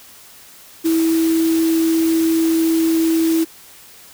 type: tone in noise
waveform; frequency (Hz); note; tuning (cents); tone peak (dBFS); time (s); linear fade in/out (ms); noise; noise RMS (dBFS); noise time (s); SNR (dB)
sine; 326.1; E4; -19; -13; 0.84-3.45; 20; white; -29; 0.84-3.45; +13
effects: white hiss -43 dBFS RMS until 4.13 s